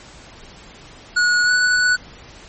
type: tone with pitch glide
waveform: square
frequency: 1455 to 1479.6 Hz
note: F#6 to F#6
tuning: -29 to 0 cents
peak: -14 dBFS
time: 1.16-1.96 s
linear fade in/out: 10 ms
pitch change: +29 cents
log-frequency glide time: 1.44-1.51 s
effects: pink hiss -42 dBFS RMS until 2.48 s + MP3 32 kbps